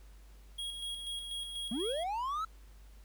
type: tone with tremolo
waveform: square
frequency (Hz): 3297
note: G#7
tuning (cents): -13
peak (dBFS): -37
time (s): 0.58-2.04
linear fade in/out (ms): 10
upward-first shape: square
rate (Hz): 4.1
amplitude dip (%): 40
type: linear sweep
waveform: triangle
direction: up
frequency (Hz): 203.9 to 1340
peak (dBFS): -31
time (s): 1.71-2.45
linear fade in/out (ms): 5
effects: added 50 Hz sine -52 dBFS peak until 3.04 s + pink hiss -65 dBFS RMS until 3.04 s